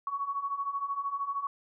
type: beating tone pair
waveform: sine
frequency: 1108.7 / 1121.7 Hz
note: C#6 / C#6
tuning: 0 / +20 cents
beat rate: 13 Hz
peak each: -36 / -32 dBFS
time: 0.07-1.47 s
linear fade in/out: 2 ms
effects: none